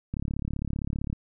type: click train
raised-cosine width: 5 ms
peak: -18 dBFS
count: 36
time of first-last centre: 0.14-1.129 s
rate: 35.4 Hz
effects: none